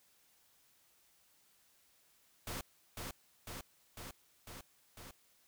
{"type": "noise with echo", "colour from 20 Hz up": "pink", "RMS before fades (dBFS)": -42, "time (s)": [2.47, 2.61], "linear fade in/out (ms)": 2, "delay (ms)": 500, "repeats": 5, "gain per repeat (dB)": -2, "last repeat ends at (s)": 5.11, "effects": ["white hiss -70 dBFS RMS until 5.47 s"]}